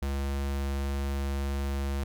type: tone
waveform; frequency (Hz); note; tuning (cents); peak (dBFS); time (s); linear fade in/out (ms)
square; 69.3; C#2; 0; -29; 0.02-2.04; 5
effects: none